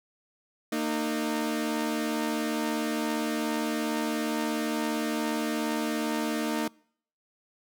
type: tone pair together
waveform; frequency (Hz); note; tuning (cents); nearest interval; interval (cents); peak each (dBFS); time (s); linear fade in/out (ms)
sawtooth; 229.3 / 306.5; A#3 / D#4; -28 / -26; perfect fourth; 502; -26; 0.72-6.68; 5
effects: noise-tail reverb RT60 0.6 s tail -25 dB re dry